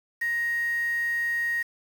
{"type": "tone with quantisation", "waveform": "sine", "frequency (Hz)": 1875, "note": "A#6", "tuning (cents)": 10, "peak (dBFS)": -24, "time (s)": [0.21, 1.63], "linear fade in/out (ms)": 10, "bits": 7, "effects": []}